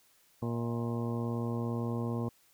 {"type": "harmonic tone with a mistuned harmonic", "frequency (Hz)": 117.7, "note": "A#2", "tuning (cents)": 17, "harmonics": [1, 2, 3, 4, 5, 6, 7, 8, 9], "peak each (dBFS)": [-34, -35, -41, -41, -47, -50, -49, -51, -47], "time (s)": [0.42, 2.29], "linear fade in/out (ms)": 5, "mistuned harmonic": 6, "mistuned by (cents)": -67, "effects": ["white hiss -66 dBFS RMS until 2.53 s"]}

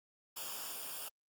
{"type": "noise with comb filter", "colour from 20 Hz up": "white", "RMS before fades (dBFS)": -43, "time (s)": [0.36, 1.09], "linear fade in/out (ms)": 10, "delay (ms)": 0.49, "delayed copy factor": -0.7, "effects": ["Opus 48 kbps"]}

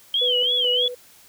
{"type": "tone with vibrato", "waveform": "sine", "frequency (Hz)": 3143, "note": "G7", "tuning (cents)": 4, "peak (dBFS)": -18, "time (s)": [0.14, 0.88], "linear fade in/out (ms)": 2, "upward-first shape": "sine", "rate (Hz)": 3.1, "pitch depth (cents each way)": 140}
{"type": "tone with tremolo", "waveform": "sine", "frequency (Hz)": 493.9, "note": "B4", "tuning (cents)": 0, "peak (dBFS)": -24, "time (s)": [0.21, 0.95], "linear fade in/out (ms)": 10, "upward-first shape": "square", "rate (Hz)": 2.3, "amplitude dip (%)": 50}
{"effects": ["white hiss -51 dBFS RMS until 1.28 s"]}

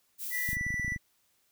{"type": "noise", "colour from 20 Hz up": "violet", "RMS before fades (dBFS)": -37, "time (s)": [0.18, 0.57], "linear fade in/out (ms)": 50}
{"type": "tone", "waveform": "triangle", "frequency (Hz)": 1969, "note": "B6", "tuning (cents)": -6, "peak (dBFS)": -29, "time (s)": [0.3, 0.98], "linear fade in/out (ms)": 50}
{"type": "clicks", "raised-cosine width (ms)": 5, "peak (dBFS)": -26, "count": 12, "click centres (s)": [0.49, 0.531, 0.569, 0.611, 0.666, 0.705, 0.742, 0.797, 0.847, 0.88, 0.921, 0.962]}
{"effects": ["white hiss -71 dBFS RMS until 1.51 s"]}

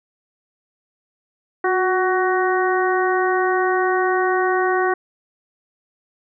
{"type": "harmonic tone with a mistuned harmonic", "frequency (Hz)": 373.7, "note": "F#4", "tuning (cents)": 17, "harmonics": [1, 2, 3, 4, 5], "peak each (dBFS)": [-19, -22, -24, -25, -26], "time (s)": [1.64, 4.94], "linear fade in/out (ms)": 5, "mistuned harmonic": 1, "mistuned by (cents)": -39, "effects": []}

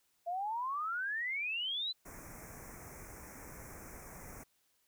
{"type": "exponential sweep", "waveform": "sine", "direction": "up", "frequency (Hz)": [672, 4095], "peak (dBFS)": -34, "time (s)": [0.26, 1.93], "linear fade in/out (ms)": 20}
{"type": "band-stop noise", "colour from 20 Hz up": "pink", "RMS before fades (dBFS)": -50, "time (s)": [2.05, 4.44], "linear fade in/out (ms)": 10, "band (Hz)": [2400, 5500], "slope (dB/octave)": 96}
{"effects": ["white hiss -75 dBFS RMS until 4.87 s"]}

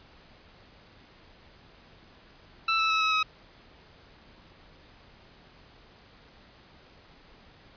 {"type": "tone with pitch steps", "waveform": "20% pulse", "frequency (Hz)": [1325, 1312.1, 1299.2, 1286.5, 1274], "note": ["E6", "E6", "E6", "E6", "D#6"], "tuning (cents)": [9, -8, -26, -43, 41], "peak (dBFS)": -18, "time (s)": [2.68, 3.23], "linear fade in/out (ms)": 5, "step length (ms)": 110, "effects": ["pink hiss -55 dBFS RMS until 7.76 s", "resampled to 11025 Hz"]}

